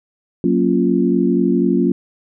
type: chord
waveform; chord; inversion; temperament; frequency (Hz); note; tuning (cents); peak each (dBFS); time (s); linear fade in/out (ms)
sine; Gb major seventh; none; equal; 185 / 233.1 / 277.2 / 349.2; Gb3 / Bb3 / Db4 / F4; 0 / 0 / 0 / 0; -18; 0.44-1.92; 2
effects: none